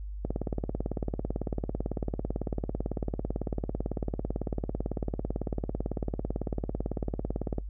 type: click train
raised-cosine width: 2 ms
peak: -17 dBFS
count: 133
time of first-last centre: 0.25-7.583 s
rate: 18 Hz
effects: noise-tail reverb RT60 0.1 s tail -21 dB re dry + added 50 Hz sine -35 dBFS peak until 7.69 s